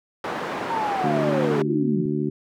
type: band-pass noise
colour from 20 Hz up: white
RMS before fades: -29 dBFS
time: 0.24-1.62 s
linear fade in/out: 2 ms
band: 200 to 1100 Hz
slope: 12 dB/octave
type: linear sweep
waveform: sine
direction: down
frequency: 932.3 to 138.59 Hz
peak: -23 dBFS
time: 0.7-2.06 s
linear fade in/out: 5 ms
type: harmonic tone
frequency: 74.1 Hz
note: D2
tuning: 16 cents sharp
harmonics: 2 / 3 / 4 / 5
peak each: -27 / -27 / -27 / -27 dBFS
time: 1.03-2.3 s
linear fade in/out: 10 ms
effects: none